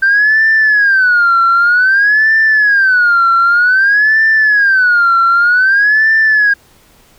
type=tone with vibrato; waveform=sine; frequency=1555 Hz; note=G6; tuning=14 cents flat; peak=-5 dBFS; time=0.02-6.54 s; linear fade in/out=10 ms; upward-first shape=sine; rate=0.53 Hz; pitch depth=230 cents each way; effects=tanh soft clip ceiling -3 dBFS + pink hiss -47 dBFS RMS until 7.18 s